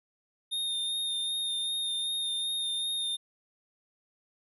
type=tone with vibrato; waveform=square; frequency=3663 Hz; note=A#7; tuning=31 cents flat; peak=-30 dBFS; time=0.51-3.17 s; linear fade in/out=20 ms; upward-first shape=sine; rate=2.6 Hz; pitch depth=20 cents each way; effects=none